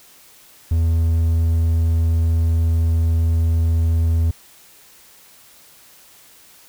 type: tone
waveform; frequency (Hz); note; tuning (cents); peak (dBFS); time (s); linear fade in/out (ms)
triangle; 82.2; E2; -4; -12; 0.71-4.31; 5
effects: white hiss -48 dBFS RMS until 6.68 s